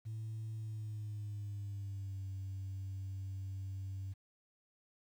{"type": "tone with pitch glide", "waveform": "sine", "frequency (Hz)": [110, 96.32], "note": ["A2", "G2"], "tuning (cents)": [0, -30], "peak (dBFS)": -38, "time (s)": [0.05, 4.14], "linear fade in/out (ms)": 20, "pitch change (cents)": -230, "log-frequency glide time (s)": [0.54, 2.24], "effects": ["tanh soft clip ceiling -37 dBFS", "11-bit"]}